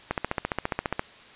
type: click train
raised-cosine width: 0.5 ms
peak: -10 dBFS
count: 14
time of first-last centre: 0.11-0.994 s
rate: 14.7 Hz
effects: white hiss -49 dBFS RMS until 1.35 s + resampled to 8000 Hz

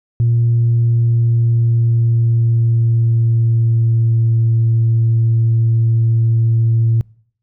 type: tone with pitch glide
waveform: sine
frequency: 117.4 to 114.26 Hz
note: A#2 to A#2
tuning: +13 to -34 cents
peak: -9 dBFS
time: 0.2-7.01 s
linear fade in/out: 0 ms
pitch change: -47 cents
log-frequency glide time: 0.39-4.4 s
effects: noise-tail reverb RT60 0.6 s tail -26 dB re dry + tanh soft clip ceiling -7 dBFS

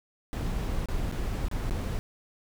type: noise with dropouts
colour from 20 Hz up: brown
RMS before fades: -30 dBFS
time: 0.33-1.99 s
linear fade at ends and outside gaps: 0 ms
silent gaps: 0.858-0.886 / 1.114-1.123 / 1.484-1.513 / 1.697-1.709 s
effects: none

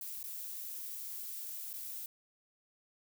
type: noise with dropouts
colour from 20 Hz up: violet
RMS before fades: -43 dBFS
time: 0.01-2.06 s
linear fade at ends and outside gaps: 1 ms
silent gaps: 0.229-0.239 / 1.73-1.737 s
effects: none

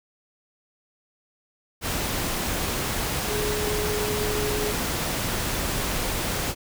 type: tone in noise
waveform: sine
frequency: 420 Hz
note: G#4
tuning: 19 cents sharp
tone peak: -27 dBFS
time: 3.26-4.74 s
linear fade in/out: 50 ms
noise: pink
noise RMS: -27 dBFS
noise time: 1.81-6.55 s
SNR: -3 dB
effects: none

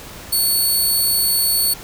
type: tone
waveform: 5% pulse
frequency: 4435 Hz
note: C#8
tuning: in tune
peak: -8 dBFS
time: 0.32-1.74 s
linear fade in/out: 10 ms
effects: pink hiss -36 dBFS RMS until 1.83 s

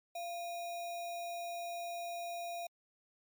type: tone with sample-and-hold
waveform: sine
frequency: 689 Hz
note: F5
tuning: 24 cents flat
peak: -38 dBFS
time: 0.15-2.67 s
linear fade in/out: 5 ms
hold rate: 3150 Hz
effects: MP3 96 kbps

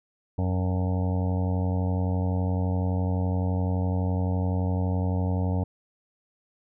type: harmonic tone with a mistuned harmonic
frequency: 91.8 Hz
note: F#2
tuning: 13 cents flat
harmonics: 1 / 2 / 3 / 5 / 6 / 7 / 8 / 9 / 10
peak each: -24 / -30 / -34 / -38 / -40 / -41 / -42 / -43 / -44 dBFS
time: 0.38-5.64 s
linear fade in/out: 5 ms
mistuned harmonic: 10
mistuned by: -27 cents
effects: none

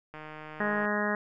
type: click train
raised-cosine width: 0.5 ms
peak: -28 dBFS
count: 111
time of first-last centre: 0.14-0.854 s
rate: 154 Hz
type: harmonic tone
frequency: 208 Hz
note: G#3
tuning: 3 cents sharp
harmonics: 1 / 2 / 3 / 4 / 5 / 6 / 7 / 8 / 9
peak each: -32 / -35 / -34 / -38 / -37 / -38 / -38 / -34 / -35 dBFS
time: 0.6-1.15 s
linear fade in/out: 2 ms
effects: none

